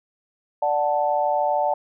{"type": "chord", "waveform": "sine", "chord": "D major", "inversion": "none", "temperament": "equal", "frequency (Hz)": [587.3, 740, 880], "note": ["D5", "F#5", "A5"], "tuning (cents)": [0, 0, 0], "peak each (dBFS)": -23, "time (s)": [0.62, 1.74], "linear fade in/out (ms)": 5, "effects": []}